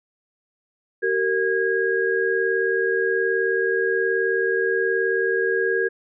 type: tone cluster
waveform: sine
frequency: 382.2 / 461 / 1639 Hz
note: G4 / A#4 / G#6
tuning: -44 / -19 / -23 cents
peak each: -23 dBFS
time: 1.02-5.89 s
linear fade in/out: 20 ms
effects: none